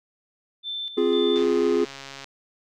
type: tone with tremolo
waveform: sine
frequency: 3544 Hz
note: A7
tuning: 12 cents sharp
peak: -28 dBFS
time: 0.63-1.46 s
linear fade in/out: 50 ms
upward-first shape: square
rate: 2 Hz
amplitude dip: 60%
type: chord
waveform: triangle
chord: F minor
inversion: second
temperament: equal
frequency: 261.6 / 349.2 / 415.3 Hz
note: C4 / F4 / Ab4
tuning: 0 / 0 / 0 cents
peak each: -24 / -21 / -19 dBFS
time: 0.97-1.85 s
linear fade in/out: 10 ms
type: click train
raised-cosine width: 0.2 ms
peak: -21 dBFS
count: 122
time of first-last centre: 1.36-2.243 s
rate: 137 Hz
effects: none